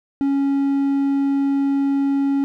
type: tone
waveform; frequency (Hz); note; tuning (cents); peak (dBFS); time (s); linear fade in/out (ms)
triangle; 277.2; C#4; 0; -14; 0.21-2.44; 0
effects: none